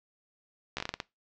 slowing click train, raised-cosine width 0.2 ms, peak -15 dBFS, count 8, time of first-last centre 0.77-1.001 s, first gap 14 ms, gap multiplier 1.28, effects noise-tail reverb RT60 0.2 s tail -21 dB re dry + low-pass 5000 Hz 12 dB/octave

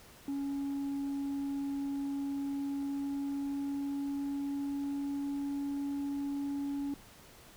sine tone with pitch glide, 279 to 281.8 Hz, C#4 to C#4, +11 to +29 cents, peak -30 dBFS, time 0.28-6.94 s, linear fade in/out 2 ms, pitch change +18 cents, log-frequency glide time 2.31-5.37 s, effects tanh soft clip ceiling -32 dBFS + pink hiss -56 dBFS RMS until 7.56 s

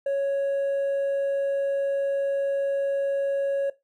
triangle tone with hard clipping, 554.4 Hz, C#5, in tune, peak -21 dBFS, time 0.06-3.7 s, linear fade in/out 5 ms, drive 1 dB, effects noise-tail reverb RT60 0.2 s tail -17 dB re dry

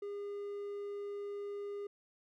triangle tone, 406.3 Hz, G#4, 38 cents flat, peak -37 dBFS, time 0.02-1.87 s, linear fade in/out 5 ms, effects none

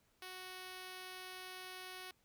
5% pulse tone, 370 Hz, F#4, in tune, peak -36 dBFS, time 0.22-2.11 s, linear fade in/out 2 ms, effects pink hiss -75 dBFS RMS until 2.24 s

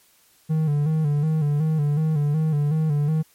triangle tone with vibrato, 151.7 Hz, D#3, 44 cents flat, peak -16 dBFS, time 0.49-3.23 s, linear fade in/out 20 ms, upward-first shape square, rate 2.7 Hz, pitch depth 65 cents each way, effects white hiss -58 dBFS RMS until 3.34 s + MP3 64 kbps

